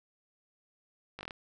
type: slowing click train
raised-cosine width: 0.3 ms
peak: -25 dBFS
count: 6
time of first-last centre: 1.19-1.308 s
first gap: 19 ms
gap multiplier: 1.11
effects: none